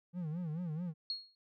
triangle tone with vibrato, 165.6 Hz, E3, 8 cents sharp, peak -34 dBFS, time 0.13-0.94 s, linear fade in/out 50 ms, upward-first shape sine, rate 4.6 Hz, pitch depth 160 cents each way
sine tone with exponential decay, 4300 Hz, C8, 47 cents sharp, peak -32 dBFS, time 1.1-1.35 s, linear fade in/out 1 ms, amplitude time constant 54 ms
effects none

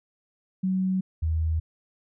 sine tone pair in turn, 187.7 / 80.11 Hz, F#3 / E2, +25 / -49 cents, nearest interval octave + minor third, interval 1474 cents, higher first, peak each -22 dBFS, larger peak neither, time 0.63-1.01 / 1.22-1.6 s, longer neither, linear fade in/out 10 ms, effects none

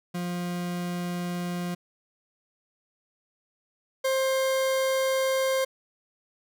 40% pulse tone pair in turn, 176.2 / 528.9 Hz, F3 / C5, +16 / +19 cents, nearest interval octave + perfect fifth, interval 1903 cents, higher second, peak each -28 / -22 dBFS, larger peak second, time 0.14-1.75 / 4.04-5.65 s, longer neither, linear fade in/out 10 ms, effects none

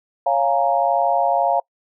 sine chord, Bb minor seventh, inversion first, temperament equal, 554.4 / 698.5 / 830.6 / 932.3 Hz, Db5 / F5 / Ab5 / Bb5, 0 / 0 / 0 / 0 cents, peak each -22 / -18 / -22 / -23 dBFS, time 0.26-1.6 s, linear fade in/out 5 ms, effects noise-tail reverb RT60 0.1 s tail -26 dB re dry

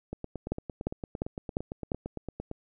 two click trains, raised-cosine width 2 ms, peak -15 / -22 dBFS, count 5 / 22, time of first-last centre 0.52-1.919 / 0.13-2.514 s, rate 2.86 / 8.81 Hz, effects none

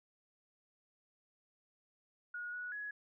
sine tone with pitch steps, 1446 / 1466 / 1680 Hz, F#6 / F#6 / G#6, -40 / -16 / +19 cents, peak -40 dBFS, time 2.34-2.91 s, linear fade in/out 5 ms, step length 190 ms, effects none

